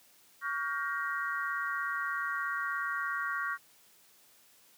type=chord; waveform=sine; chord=G half-diminished seventh; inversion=second; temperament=just; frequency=1128.9 / 1411.2 / 1568 / 1881.6 Hz; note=Db6 / F6 / G6 / Bb6; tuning=+31 / +18 / 0 / +16 cents; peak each=-36 / -36 / -38 / -38 dBFS; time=0.41-3.58 s; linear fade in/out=50 ms; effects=white hiss -62 dBFS RMS until 4.77 s + high-pass 100 Hz 12 dB/octave